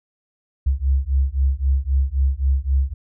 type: beating tone pair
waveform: sine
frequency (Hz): 65.8 / 69.6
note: C2 / C#2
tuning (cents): +10 / +8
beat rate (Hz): 3.8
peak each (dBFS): -19 / -19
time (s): 0.66-2.94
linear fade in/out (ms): 10
effects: none